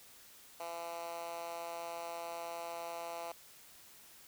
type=tone with high-pass filter; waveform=10% pulse; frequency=169.1 Hz; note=E3; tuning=44 cents sharp; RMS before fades=-43 dBFS; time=0.6-3.32 s; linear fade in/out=2 ms; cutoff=660 Hz; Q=2.2; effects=white hiss -58 dBFS RMS until 4.27 s